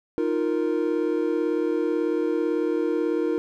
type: chord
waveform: triangle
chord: Eb suspended second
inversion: none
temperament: equal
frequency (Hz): 311.1 / 349.2 / 466.2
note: Eb4 / F4 / Bb4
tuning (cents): 0 / 0 / 0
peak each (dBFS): -24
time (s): 0.18-3.38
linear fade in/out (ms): 0
effects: none